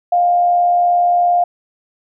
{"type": "tone with frequency modulation", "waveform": "sine", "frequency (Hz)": 705, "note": "F5", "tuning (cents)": 16, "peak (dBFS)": -10, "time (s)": [0.12, 1.44], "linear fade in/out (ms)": 5, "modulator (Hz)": 82.8, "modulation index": 0.24, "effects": []}